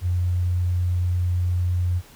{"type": "tone", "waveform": "sine", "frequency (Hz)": 89.1, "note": "F2", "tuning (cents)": 35, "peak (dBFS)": -19, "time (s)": [0.01, 2.02], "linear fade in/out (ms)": 50, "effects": ["pink hiss -49 dBFS RMS until 2.15 s"]}